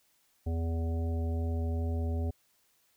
harmonic tone with a mistuned harmonic, 82.41 Hz, E2, in tune, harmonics 1 / 3 / 5 / 7 / 9, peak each -29 / -39 / -43 / -46 / -48 dBFS, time 0.46-2.31 s, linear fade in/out 10 ms, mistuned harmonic 1, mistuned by -17 cents, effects white hiss -70 dBFS RMS until 2.96 s

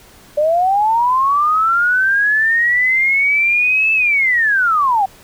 sine linear two-way sweep, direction up then down, 580 to 2637 to 746 Hz, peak -11 dBFS, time 0.37-5.06 s, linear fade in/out 10 ms, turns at 3.93 s, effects pink hiss -44 dBFS RMS until 5.23 s

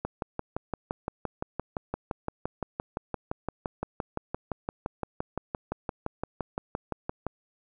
click train, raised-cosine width 1 ms, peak -16 dBFS, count 43, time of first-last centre 0.05-7.266 s, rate 5.82 Hz, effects none

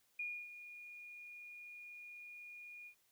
sine tone with ADSR envelope, 2436 Hz, D#7, 37 cents flat, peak -38 dBFS, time 0.19-2.95 s, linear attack 6 ms, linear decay 280 ms, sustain -12 dB, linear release 86 ms, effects white hiss -75 dBFS RMS until 3.11 s

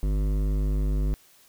sine tone with hard clipping, 50.4 Hz, G1, 49 cents sharp, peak -24 dBFS, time 0.03-1.14 s, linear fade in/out 0 ms, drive 14 dB, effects white hiss -57 dBFS RMS until 1.48 s

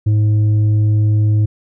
triangle tone with tanh clipping, 106.2 Hz, G#2, 39 cents sharp, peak -11 dBFS, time 0.06-1.46 s, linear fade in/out 10 ms, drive 9 dB, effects none

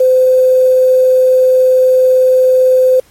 sine tone with quantisation, 513 Hz, C5, 34 cents flat, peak -5 dBFS, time 0-3 s, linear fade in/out 5 ms, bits 5, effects pink hiss -48 dBFS RMS until 3.1 s + MP3 64 kbps

